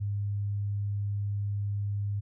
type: tone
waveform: sine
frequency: 101.6 Hz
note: G#2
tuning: 38 cents flat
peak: -28 dBFS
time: 0-2.21 s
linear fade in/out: 20 ms
effects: none